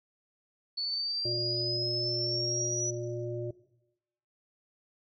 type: exponential sweep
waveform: sine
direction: up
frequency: 4435 to 5920 Hz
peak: -30 dBFS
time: 0.77-2.91 s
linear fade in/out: 10 ms
type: harmonic tone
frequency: 119.1 Hz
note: A#2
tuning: 38 cents sharp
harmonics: 1 / 3 / 5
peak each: -37 / -35 / -40 dBFS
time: 1.25-3.51 s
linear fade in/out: 5 ms
effects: noise-tail reverb RT60 0.9 s tail -18 dB re dry